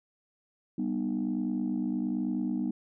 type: chord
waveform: sine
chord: G augmented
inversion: none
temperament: just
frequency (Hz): 196 / 245 / 306.2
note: G3 / B3 / D#4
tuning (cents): 0 / -14 / -28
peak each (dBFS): -32 / -30 / -32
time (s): 0.78-2.71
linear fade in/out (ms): 5
effects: tanh soft clip ceiling -22 dBFS